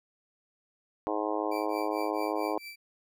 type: harmonic tone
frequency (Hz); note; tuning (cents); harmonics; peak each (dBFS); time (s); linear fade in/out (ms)
105.7; G#2; +31; 3 / 4 / 5 / 6 / 7 / 8 / 9 / 10; -34 / -35 / -36 / -37 / -37 / -38 / -39 / -39; 1.07-2.58; 0
type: tone with tremolo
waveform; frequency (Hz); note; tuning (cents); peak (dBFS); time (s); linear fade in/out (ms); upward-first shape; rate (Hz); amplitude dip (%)
30% pulse; 2333; D7; -12; -37; 1.51-2.76; 10; triangle; 4.5; 100
effects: none